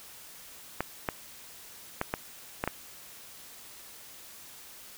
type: clicks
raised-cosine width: 0.5 ms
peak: -13 dBFS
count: 6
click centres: 0.806 / 1.088 / 2.014 / 2.139 / 2.639 / 2.676 s
effects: white hiss -49 dBFS RMS until 4.97 s